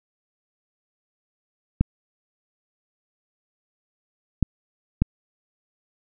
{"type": "clicks", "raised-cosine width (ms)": 5, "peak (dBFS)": -5, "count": 3, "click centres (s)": [1.81, 4.427, 5.02], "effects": []}